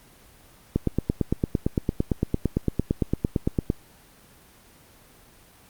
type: click train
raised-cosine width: 3 ms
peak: -8 dBFS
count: 27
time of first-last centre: 0.76-3.701 s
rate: 8.84 Hz
effects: pink hiss -53 dBFS RMS until 5.69 s + Opus 24 kbps